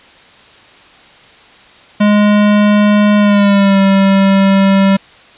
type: tone with pitch glide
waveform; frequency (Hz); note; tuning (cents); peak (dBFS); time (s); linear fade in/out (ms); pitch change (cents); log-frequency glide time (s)
square; 207.7 to 194.91; G#3 to G3; 0 to -10; -7; 2-4.97; 10; -110; 3.17-3.79
effects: white hiss -41 dBFS RMS until 5.37 s + resampled to 8000 Hz